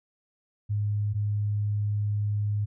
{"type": "tone pair in turn", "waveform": "sine", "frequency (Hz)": [103.83, 103.83], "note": ["G#2", "G#2"], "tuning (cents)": [0, 0], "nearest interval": "unison", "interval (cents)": 0, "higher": "neither", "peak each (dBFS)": -24, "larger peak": "neither", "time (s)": [[0.69, 1.14], [1.14, 2.66]], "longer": "second", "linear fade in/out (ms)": 20, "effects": []}